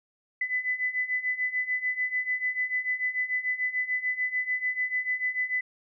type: beating tone pair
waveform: sine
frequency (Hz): 2000 / 2006.8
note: B6 / B6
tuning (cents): +21 / +27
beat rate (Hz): 6.8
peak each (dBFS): -31 / -28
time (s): 0.41-5.61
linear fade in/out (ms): 5
effects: none